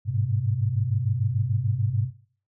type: tone cluster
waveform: sine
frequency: 100.4 / 107.1 / 127.7 Hz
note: G2 / A2 / C3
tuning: +42 / -46 / -42 cents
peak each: -26 dBFS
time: 0.05-2.11 s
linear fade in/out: 50 ms
effects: noise-tail reverb RT60 0.5 s tail -19 dB re dry